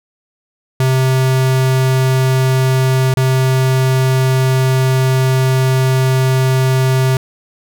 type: tone with dropouts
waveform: square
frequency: 130.81 Hz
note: C3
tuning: in tune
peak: -11 dBFS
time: 0.8-7.17 s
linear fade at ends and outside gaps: 2 ms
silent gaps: 3.14-3.17 s
effects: none